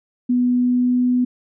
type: tone with pitch glide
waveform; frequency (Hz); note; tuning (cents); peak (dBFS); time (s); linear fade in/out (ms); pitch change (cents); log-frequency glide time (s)
sine; 246.9 to 248.6; B3 to B3; 0 to +12; -14; 0.29-1.25; 10; +12; 0.52-1.07
effects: none